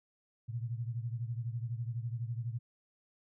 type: beating tone pair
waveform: sine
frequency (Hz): 114.8 / 126.8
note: A#2 / B2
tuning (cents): -26 / +46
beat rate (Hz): 12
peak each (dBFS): -36 / -40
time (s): 0.48-2.59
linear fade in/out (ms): 20
effects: none